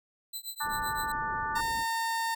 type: tone with tremolo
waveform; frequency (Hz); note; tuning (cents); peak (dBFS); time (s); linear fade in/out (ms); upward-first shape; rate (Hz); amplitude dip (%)
10% pulse; 4021; B7; +30; -27; 0.33-1.12; 5; triangle; 7.8; 100
type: harmonic tone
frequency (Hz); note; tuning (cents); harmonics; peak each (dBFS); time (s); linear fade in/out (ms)
295.3; D4; +10; 3 / 4 / 5 / 6; -33 / -35 / -37 / -39; 0.6-1.61; 10
type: low-pass noise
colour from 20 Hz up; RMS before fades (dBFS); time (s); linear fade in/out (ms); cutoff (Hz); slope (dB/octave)
pink; -44; 0.62-1.86; 50; 550; 24
type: tone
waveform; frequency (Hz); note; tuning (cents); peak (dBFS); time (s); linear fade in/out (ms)
30% pulse; 911; A#5; -40; -26; 1.55-2.35; 10
effects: none